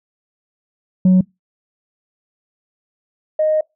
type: tone pair in turn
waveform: sine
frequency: 185 / 619.9 Hz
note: F#3 / D#5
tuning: 0 / -7 cents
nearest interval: octave + major sixth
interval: 2093 cents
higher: second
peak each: -5 / -12 dBFS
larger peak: first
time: 1.05-1.21 / 3.39-3.61 s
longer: second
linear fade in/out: 5 ms
effects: noise-tail reverb RT60 0.2 s tail -26 dB re dry + tanh soft clip ceiling -7 dBFS